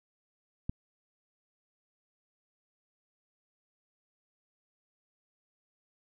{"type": "click", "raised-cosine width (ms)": 5, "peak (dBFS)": -20, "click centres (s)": 0.695, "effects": []}